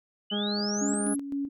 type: exponential sweep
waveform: sine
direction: up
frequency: 2933 to 11175 Hz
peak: -31 dBFS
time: 0.3-1.16 s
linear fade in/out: 5 ms
type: harmonic tone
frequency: 206.3 Hz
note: G#3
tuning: 11 cents flat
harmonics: 1 / 2 / 3 / 4 / 6 / 7 / 8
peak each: -29 / -35 / -39 / -41 / -45 / -46 / -47 dBFS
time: 0.31-1.15 s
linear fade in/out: 20 ms
type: tone with tremolo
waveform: sine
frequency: 280 Hz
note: C#4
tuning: 18 cents sharp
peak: -27 dBFS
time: 0.81-1.49 s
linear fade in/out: 10 ms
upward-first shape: square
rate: 3.9 Hz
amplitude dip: 55%
effects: none